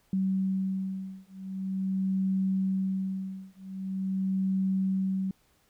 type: beating tone pair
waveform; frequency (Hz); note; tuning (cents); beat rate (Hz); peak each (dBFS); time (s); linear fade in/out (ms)
sine; 190.4 / 190.84; F#3 / G3; +50 / -46; 0.44; -30; 0.13-5.31; 2
effects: pink hiss -67 dBFS RMS until 5.69 s